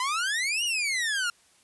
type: exponential two-way sweep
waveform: sawtooth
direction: up then down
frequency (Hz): 987.8 to 2952 to 1375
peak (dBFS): -22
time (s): 0-1.3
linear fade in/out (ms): 2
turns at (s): 0.64
effects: white hiss -61 dBFS RMS until 1.63 s + resampled to 24000 Hz